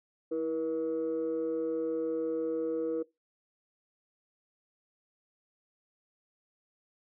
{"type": "tone pair together", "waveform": "sine", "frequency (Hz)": [325.8, 480], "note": ["E4", "B4"], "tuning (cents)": [-20, -49], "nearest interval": "perfect fifth", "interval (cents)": 671, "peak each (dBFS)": [-32, -30], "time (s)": [0.31, 3.03], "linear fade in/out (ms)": 10, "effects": ["noise-tail reverb RT60 0.2 s tail -21 dB re dry", "tanh soft clip ceiling -25 dBFS"]}